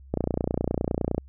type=click train; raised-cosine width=2 ms; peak=-11 dBFS; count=32; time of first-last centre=0.14-1.18 s; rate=29.8 Hz; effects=added 67 Hz sine -45 dBFS peak until 1.28 s